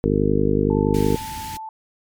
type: harmonic tone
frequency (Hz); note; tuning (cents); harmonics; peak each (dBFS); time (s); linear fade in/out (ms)
50.7; G#1; -41; 1 / 2 / 3 / 4 / 5 / 6 / 7 / 8 / 9; -26 / -26 / -24 / -25 / -23 / -25 / -27 / -24 / -23; 0.04-1.16; 0
type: tone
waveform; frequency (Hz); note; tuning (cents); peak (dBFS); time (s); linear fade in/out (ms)
sine; 880; A5; 0; -30; 0.7-1.69; 2
type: band-stop noise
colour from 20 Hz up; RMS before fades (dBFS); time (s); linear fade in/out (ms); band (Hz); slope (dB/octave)
pink; -34; 0.94-1.57; 2; 300 to 1700; 24
effects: MP3 96 kbps